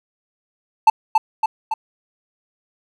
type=tone with echo; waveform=triangle; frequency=880 Hz; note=A5; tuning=in tune; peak=-4 dBFS; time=0.87-0.9 s; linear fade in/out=5 ms; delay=280 ms; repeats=3; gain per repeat=-4 dB; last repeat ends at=1.74 s; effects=none